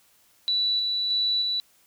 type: tone with tremolo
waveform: sine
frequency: 3951 Hz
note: B7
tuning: in tune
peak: -21 dBFS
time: 0.48-1.6 s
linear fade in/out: 0 ms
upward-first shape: square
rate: 1.6 Hz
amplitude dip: 25%
effects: white hiss -61 dBFS RMS until 1.86 s